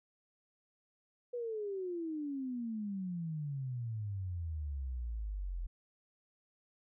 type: exponential sweep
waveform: sine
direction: down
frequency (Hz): 493.9 to 41.32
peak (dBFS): -36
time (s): 1.33-5.67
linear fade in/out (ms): 10
effects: none